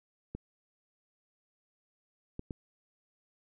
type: clicks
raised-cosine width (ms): 3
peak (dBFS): -25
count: 3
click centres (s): 0.35 / 2.394 / 2.508
effects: none